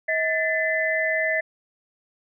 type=tone cluster; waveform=sine; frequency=638 / 1764 / 2024 Hz; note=D#5 / A6 / B6; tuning=+43 / +4 / +42 cents; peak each=-25 dBFS; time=0.08-1.41 s; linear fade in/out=10 ms; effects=none